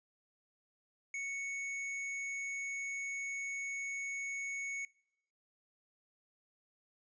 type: tone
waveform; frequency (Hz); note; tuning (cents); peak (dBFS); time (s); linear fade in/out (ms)
square; 2217; C#7; 0; -38; 1.14-4.85; 2
effects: noise-tail reverb RT60 0.8 s tail -25 dB re dry + resampled to 16000 Hz